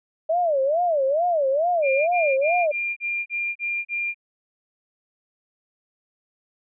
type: tone with vibrato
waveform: sine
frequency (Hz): 616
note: D#5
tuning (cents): -17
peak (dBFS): -18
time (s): 0.29-2.72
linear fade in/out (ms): 10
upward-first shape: sine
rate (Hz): 2.3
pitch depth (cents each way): 260
type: tone bursts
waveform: sine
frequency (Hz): 2397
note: D7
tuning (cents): +35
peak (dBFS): -23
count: 8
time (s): 1.82-4.145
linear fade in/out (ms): 50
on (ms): 260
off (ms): 35
effects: none